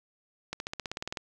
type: accelerating click train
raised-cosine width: 0.2 ms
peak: -17 dBFS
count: 12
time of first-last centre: 0.53-1.172 s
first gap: 71 ms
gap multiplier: 0.96
effects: none